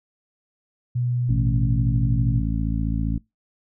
sine tone, 122.6 Hz, B2, 12 cents flat, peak -20 dBFS, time 0.95-2.41 s, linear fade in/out 10 ms
harmonic tone, 55.1 Hz, A1, 3 cents sharp, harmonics 1 / 2 / 3 / 4 / 5, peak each -24 / -27 / -29 / -30 / -31 dBFS, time 1.29-3.18 s, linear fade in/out 5 ms
effects noise-tail reverb RT60 0.2 s tail -24 dB re dry

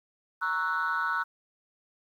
sine chord, F# dominant seventh, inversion first, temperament equal, 932.3 / 1108.7 / 1318.5 / 1480 Hz, A#5 / C#6 / E6 / F#6, 0 / 0 / 0 / 0 cents, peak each -34 / -33 / -30 / -28 dBFS, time 0.41-1.24 s, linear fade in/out 20 ms, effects tanh soft clip ceiling -21 dBFS + 10-bit

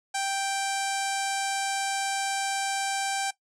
sawtooth tone with low-pass filter, 784 Hz, G5, in tune, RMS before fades -29 dBFS, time 0.14-3.31 s, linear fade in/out 10 ms, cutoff 8200 Hz, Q 2.6, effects noise-tail reverb RT60 0.1 s tail -17 dB re dry

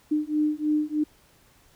sine beating tone pair, 301.1 / 304.3 Hz, D4 / D#4, +43 / -38 cents, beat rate 3.2 Hz, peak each -25 dBFS, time 0.11-1.04 s, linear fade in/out 10 ms, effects pink hiss -59 dBFS RMS until 1.75 s

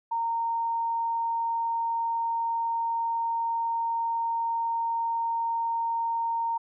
sine tone, 922 Hz, A#5, 19 cents flat, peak -25 dBFS, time 0.11-6.58 s, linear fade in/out 10 ms, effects none

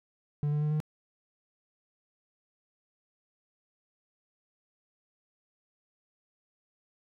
triangle tone with pitch steps, 146.83 / 148.79 / 150.78 / 152.8 Hz, D3 / D3 / D3 / D#3, 0 / +23 / +46 / -31 cents, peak -24 dBFS, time 0.43-0.802 s, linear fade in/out 0 ms, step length 93 ms, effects none

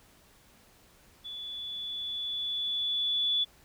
sine tone with level ramp, 3444 Hz, A7, 38 cents flat, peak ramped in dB -38 to -24 dBFS, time 1.24-3.45 s, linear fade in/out 20 ms, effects pink hiss -60 dBFS RMS until 3.64 s

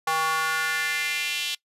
square tone with high-pass filter sweep, 159.6 Hz, D#3, 44 cents sharp, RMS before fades -26 dBFS, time 0.07-1.55 s, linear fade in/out 5 ms, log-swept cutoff 930 to 3200 Hz, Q 3, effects noise-tail reverb RT60 0.1 s tail -21 dB re dry + resampled to 32000 Hz

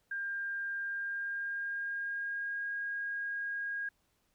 sine tone with pitch glide, 1600 to 1631.7 Hz, G6 to G#6, +35 to -31 cents, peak -34 dBFS, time 0.11-3.89 s, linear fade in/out 5 ms, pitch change +34 cents, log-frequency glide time 0.83-2.7 s, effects pink hiss -75 dBFS RMS until 4.34 s

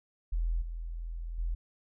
sine tone with level steps, 41.71 Hz, E1, 21 cents sharp, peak -27 / -35 / -29 dBFS, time 0.32-1.55 s, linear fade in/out 10 ms, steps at 0.61 / 1.38 s, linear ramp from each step 10 ms, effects none

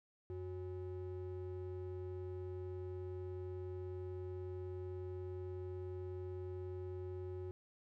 triangle ring-modulated tone, 229.1 Hz, A#3, 30 cents flat, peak -37 dBFS, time 0.3-7.51 s, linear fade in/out 0 ms, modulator 138 Hz, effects none

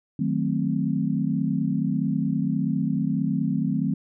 sine chord, D# diminished seventh, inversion none, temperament equal, 155.56 / 185 / 220 / 261.6 Hz, D#3 / F#3 / A3 / C4, 0 / 0 / 0 / 0 cents, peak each -27 dBFS, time 0.19-3.94 s, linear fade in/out 5 ms, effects none

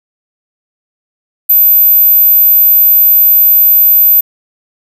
sine tone, 13710 Hz, A9, 46 cents flat, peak -3 dBFS, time 1.49-4.21 s, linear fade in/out 10 ms, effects 7-bit

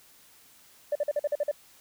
sine tone bursts, 587.3 Hz, D5, in tune, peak -22 dBFS, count 8, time 0.92-1.514 s, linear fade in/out 5 ms, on 34 ms, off 46 ms, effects tanh soft clip ceiling -20 dBFS + white hiss -57 dBFS RMS until 1.8 s

